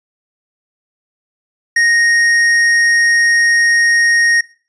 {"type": "tone with tanh clipping", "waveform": "triangle", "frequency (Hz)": 1864.7, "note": "A#6", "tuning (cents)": 0, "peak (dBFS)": -11, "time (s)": [1.76, 4.41], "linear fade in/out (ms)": 5, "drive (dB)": 15, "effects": ["noise-tail reverb RT60 0.4 s tail -19 dB re dry", "resampled to 22050 Hz"]}